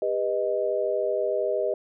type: chord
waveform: sine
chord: G augmented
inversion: none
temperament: equal with one note detuned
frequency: 400.9 / 493.9 / 622.3 Hz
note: G4 / B4 / D#5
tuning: +39 / 0 / 0 cents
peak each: -28 / -28 / -26 dBFS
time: 0.02-1.74 s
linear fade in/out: 2 ms
effects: none